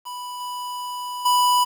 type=tone with level steps; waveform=square; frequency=987.8 Hz; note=B5; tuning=in tune; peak=-31 / -29 / -16 dBFS; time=0.05-1.65 s; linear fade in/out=20 ms; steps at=0.4 / 1.25 s; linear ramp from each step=10 ms; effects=8-bit